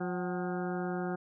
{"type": "harmonic tone with a mistuned harmonic", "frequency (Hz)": 178.5, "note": "F3", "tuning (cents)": 38, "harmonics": [1, 2, 3, 4, 5, 6, 7, 8, 9], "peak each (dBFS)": [-35, -36, -44, -40, -50, -53, -48, -45, -50], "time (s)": [0, 1.16], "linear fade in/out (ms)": 10, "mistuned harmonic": 4, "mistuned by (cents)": 71, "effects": []}